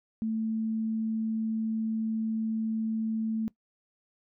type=tone; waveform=sine; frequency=221.5 Hz; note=A3; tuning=12 cents sharp; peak=-27 dBFS; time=0.22-3.48 s; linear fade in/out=0 ms; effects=noise-tail reverb RT60 0.1 s tail -20 dB re dry